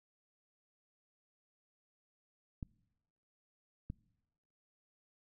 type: clicks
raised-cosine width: 5 ms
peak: -28 dBFS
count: 2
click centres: 2.628 / 3.901 s
effects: noise-tail reverb RT60 1.0 s tail -24 dB re dry